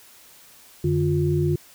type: tone cluster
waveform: sine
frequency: 90.9 / 148.7 / 352.6 Hz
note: F#2 / D3 / F4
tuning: -30 / +22 / +17 cents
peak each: -26 / -21 / -23 dBFS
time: 0.84-1.56 s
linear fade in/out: 5 ms
effects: white hiss -50 dBFS RMS until 1.74 s